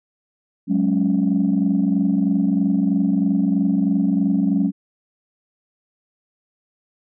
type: chord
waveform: sine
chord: F# suspended second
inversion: none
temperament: just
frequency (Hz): 185 / 208.1 / 277.5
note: F#3 / G#3 / C#4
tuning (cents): 0 / +4 / +2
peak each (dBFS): -19 / -19 / -19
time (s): 0.67-4.72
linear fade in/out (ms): 50
effects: tanh soft clip ceiling -9 dBFS